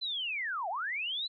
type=linear two-way sweep; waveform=sine; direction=down then up; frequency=4100 to 645 to 4100 Hz; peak=-32 dBFS; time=0.01-1.28 s; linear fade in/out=20 ms; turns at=0.69 s; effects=none